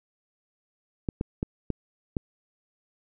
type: clicks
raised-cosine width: 3 ms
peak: -14 dBFS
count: 5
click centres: 1.088 / 1.211 / 1.429 / 1.703 / 2.168 s
effects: none